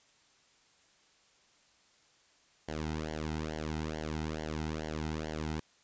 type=tone with flanger; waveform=sawtooth; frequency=77.78 Hz; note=D#2; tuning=in tune; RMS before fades=-37 dBFS; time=2.68-5.6 s; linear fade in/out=5 ms; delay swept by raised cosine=0.79 to 1.79 ms; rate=2.3 Hz; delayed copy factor=-1; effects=white hiss -66 dBFS RMS until 5.83 s + resampled to 16000 Hz